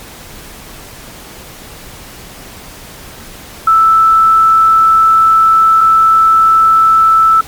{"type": "tone pair in turn", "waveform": "sine", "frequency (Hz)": [1318.5, 1318.5], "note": ["E6", "E6"], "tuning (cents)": [0, 0], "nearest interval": "unison", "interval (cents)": 0, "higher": "neither", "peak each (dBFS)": -4, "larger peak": "neither", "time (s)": [[3.67, 5.81], [5.81, 7.41]], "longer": "first", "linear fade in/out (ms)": 5, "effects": ["pink hiss -32 dBFS RMS until 7.47 s", "MP3 96 kbps"]}